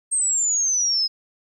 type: exponential sweep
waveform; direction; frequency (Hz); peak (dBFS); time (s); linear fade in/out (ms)
sine; down; 8530 to 5060; -18; 0.11-1.08; 20
effects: 10-bit